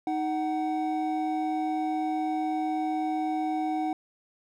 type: tone pair together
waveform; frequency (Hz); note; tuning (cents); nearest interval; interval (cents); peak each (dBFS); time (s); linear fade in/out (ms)
triangle; 312.1 / 748; D#4 / F#5; +5 / +19; octave + minor third; 1514; -27; 0.07-3.93; 2
effects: none